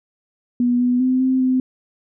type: tone with pitch steps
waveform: sine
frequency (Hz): 243.8 / 247 / 256.6 / 260.1 / 257.1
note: B3 / B3 / C4 / C4 / C4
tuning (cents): -22 / 0 / -34 / -10 / -30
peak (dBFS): -14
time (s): 0.6-1.6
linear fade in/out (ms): 2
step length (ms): 200
effects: none